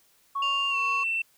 sine tone with tremolo, 1108.7 Hz, C#6, in tune, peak -24 dBFS, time 0.35-1.04 s, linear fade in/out 10 ms, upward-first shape triangle, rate 2.2 Hz, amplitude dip 45%
sine tone with pitch glide, 2794 to 2686 Hz, F7 to E7, 0 to +32 cents, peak -24 dBFS, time 0.42-1.22 s, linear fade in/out 5 ms, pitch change -68 cents, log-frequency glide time 0.7-0.76 s
effects tanh soft clip ceiling -19 dBFS + white hiss -63 dBFS RMS until 1.37 s

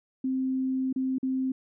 sine tone with dropouts, 261.6 Hz, C4, in tune, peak -25 dBFS, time 0.24-1.52 s, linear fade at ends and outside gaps 5 ms, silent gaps 0.928-0.96 / 1.184-1.229 s, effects none

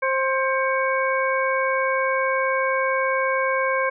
harmonic tone with a mistuned harmonic, 529 Hz, C5, 19 cents sharp, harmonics 1 / 2 / 3 / 4, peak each -23 / -24 / -26 / -27 dBFS, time 0.02-3.9 s, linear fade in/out 10 ms, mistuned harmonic 4, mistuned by +95 cents, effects none

